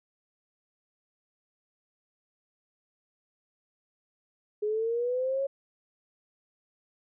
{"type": "linear sweep", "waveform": "sine", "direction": "up", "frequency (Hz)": [415.3, 554.4], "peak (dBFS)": -26, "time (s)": [4.62, 5.47], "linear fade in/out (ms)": 10, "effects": []}